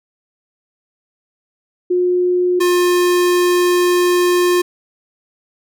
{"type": "tone pair in turn", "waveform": ["sine", "square"], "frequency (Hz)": [359.3, 355.6], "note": ["F4", "F4"], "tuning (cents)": [49, 31], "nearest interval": "unison", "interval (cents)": 18, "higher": "first", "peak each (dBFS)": -12, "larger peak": "neither", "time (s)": [[1.9, 2.6], [2.6, 4.62]], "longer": "second", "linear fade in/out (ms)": 10, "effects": []}